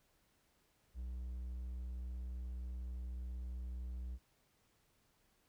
triangle tone, 61.74 Hz, B1, in tune, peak -39 dBFS, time 0.94-4.19 s, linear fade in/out 50 ms, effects pink hiss -75 dBFS RMS until 5.48 s

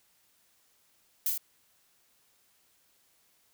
violet noise with echo, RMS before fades -28 dBFS, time 1.26-1.3 s, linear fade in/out 2 ms, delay 39 ms, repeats 2, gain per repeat -3 dB, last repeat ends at 1.378 s, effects white hiss -68 dBFS RMS until 3.53 s

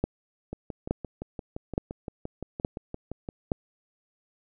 two click trains, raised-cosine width 2 ms, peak -21 / -11 dBFS, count 17 / 5, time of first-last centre 0.53-3.289 / 0.04-3.518 s, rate 5.8 / 1.15 Hz, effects none

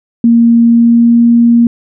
sine tone with pitch glide, 233.1 to 235.1 Hz, A#3 to A#3, 0 to +15 cents, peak -3 dBFS, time 0.24-1.67 s, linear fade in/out 2 ms, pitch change +15 cents, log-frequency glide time 0.64-1.24 s, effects none

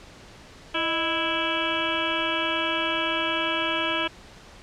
harmonic tone with a mistuned harmonic, 329.6 Hz, E4, in tune, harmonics 1 / 2 / 3 / 4 / 5 / 7 / 8 / 9 / 10, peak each -32 / -32 / -32 / -32 / -32 / -32 / -32 / -32 / -32 dBFS, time 0.74-4.08 s, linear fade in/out 10 ms, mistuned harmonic 2, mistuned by -87 cents, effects pink hiss -47 dBFS RMS until 4.62 s + low-pass 6000 Hz 12 dB/octave

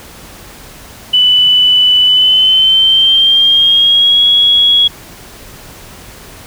sine tone with pitch glide, 2987 to 3333 Hz, F#7 to G#7, +16 to +5 cents, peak -5 dBFS, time 1.13-4.88 s, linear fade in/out 10 ms, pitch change +189 cents, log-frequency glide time 2.04-4.26 s, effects pink hiss -34 dBFS RMS until 6.46 s

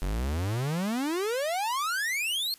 45% pulse exponential sweep, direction up, 43.65 to 4407 Hz, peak -27 dBFS, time 0.02-2.54 s, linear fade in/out 0 ms, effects white hiss -55 dBFS RMS until 2.58 s + resampled to 32000 Hz

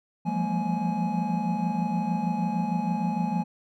triangle tone cluster, 172.3 / 178.7 / 203.4 / 230.1 / 839 Hz, F3 / F3 / G#3 / A#3 / G#5, -23 / +40 / -36 / -22 / +17 cents, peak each -29 dBFS, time 0.25-3.44 s, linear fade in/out 20 ms, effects none

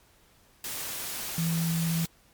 sine tone in noise, 165.4 Hz, E3, 6 cents sharp, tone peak -25 dBFS, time 1.38-2.05 s, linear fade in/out 2 ms, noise white, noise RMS -35 dBFS, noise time 0.64-2.06 s, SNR +7 dB, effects pink hiss -61 dBFS RMS until 2.33 s + MP3 96 kbps

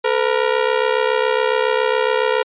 sawtooth ring-modulated tone, 471.6 Hz, A#4, 20 cents sharp, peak -8 dBFS, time 0.04-2.43 s, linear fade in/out 10 ms, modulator 33.6 Hz, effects resampled to 8000 Hz

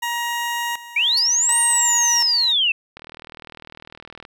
20% pulse tone with tremolo, 947 Hz, A#5, 27 cents sharp, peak -17 dBFS, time 0.02-2.53 s, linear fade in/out 10 ms, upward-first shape square, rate 0.68 Hz, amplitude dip 80%
sine linear two-way sweep, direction up then down, 2226 to 8830 to 2578 Hz, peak -15 dBFS, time 0.96-2.72 s, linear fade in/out 5 ms, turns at 1.59 s
sawtooth tone with exponential decay, 5274 Hz, E8, in tune, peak -19 dBFS, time 1.17-1.26 s, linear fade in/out 5 ms, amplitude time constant 19 ms
click train, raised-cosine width 0.3 ms, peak -22 dBFS, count 52, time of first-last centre 2.97-4.251 s, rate 39.8 Hz
effects none

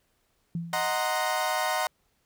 sine tone with exponential decay, 168.5 Hz, E3, 38 cents sharp, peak -26 dBFS, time 0.55-1.01 s, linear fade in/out 2 ms, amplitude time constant 100 ms
30% pulse chord, C half-diminished seventh, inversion first, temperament equal, 622.3 / 740 / 932.3 / 1046.5 Hz, Eb5 / Gb5 / Bb5 / C6, 0 / 0 / 0 / 0 cents, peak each -29 / -27 / -29 / -30 dBFS, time 0.73-1.87 s, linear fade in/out 2 ms
effects pink hiss -71 dBFS RMS until 2.25 s

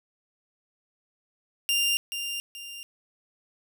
sawtooth tone with echo, 2794 Hz, F7, in tune, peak -19 dBFS, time 1.69-1.97 s, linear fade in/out 0 ms, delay 430 ms, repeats 2, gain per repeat -8 dB, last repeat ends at 2.83 s, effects none

